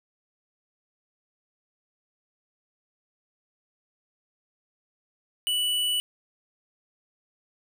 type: tone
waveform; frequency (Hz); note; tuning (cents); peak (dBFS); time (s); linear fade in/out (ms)
square; 2960; F#7; 0; -24; 5.47-6; 0
effects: none